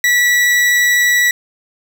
40% pulse tone, 1948 Hz, B6, 24 cents flat, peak -9 dBFS, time 0.04-1.31 s, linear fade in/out 2 ms, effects none

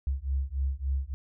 sine beating tone pair, 66.1 / 69.6 Hz, C2 / C#2, +18 / +8 cents, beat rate 3.5 Hz, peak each -30 dBFS, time 0.07-1.14 s, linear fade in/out 0 ms, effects none

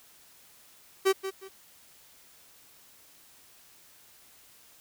45% pulse tone with echo, 384.8 Hz, G4, 32 cents flat, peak -20 dBFS, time 1.05-1.13 s, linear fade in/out 20 ms, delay 180 ms, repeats 2, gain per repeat -11 dB, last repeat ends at 1.49 s, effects white hiss -57 dBFS RMS until 4.8 s

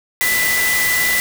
sine tone in noise, 1988 Hz, B6, 11 cents sharp, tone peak -16 dBFS, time 0.21-1.2 s, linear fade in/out 0 ms, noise white, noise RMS -20 dBFS, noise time 0.21-1.2 s, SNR +1 dB, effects none

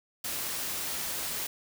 white noise, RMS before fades -34 dBFS, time 0.24-1.47 s, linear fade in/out 5 ms, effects none

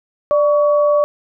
sine tone pair together, 589.5 / 1128 Hz, D5 / C#6, +6 / +30 cents, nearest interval major seventh, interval 1124 cents, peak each -11 / -20 dBFS, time 0.31-1.04 s, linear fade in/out 0 ms, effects none

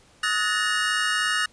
square tone cluster, 1265 / 1471 / 1735 / 1838 / 2866 Hz, D#6 / F#6 / A6 / A#6 / F7, +28 / -11 / -25 / -25 / +44 cents, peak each -29 dBFS, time 0.23-1.46 s, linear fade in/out 5 ms, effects pink hiss -56 dBFS RMS until 1.52 s + resampled to 22050 Hz

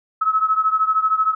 sine beating tone pair, 1287 / 1300 Hz, E6 / E6, -42 / -24 cents, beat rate 13 Hz, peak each -17 / -20 dBFS, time 0.21-1.35 s, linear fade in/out 10 ms, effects none

